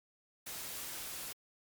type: noise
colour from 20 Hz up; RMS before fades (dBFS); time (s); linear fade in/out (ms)
white; -43; 0.46-1.33; 10
effects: MP3 96 kbps